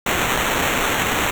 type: noise with sample-and-hold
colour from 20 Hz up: violet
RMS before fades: -20 dBFS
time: 0.06-1.31 s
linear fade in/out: 5 ms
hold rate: 4900 Hz
effects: none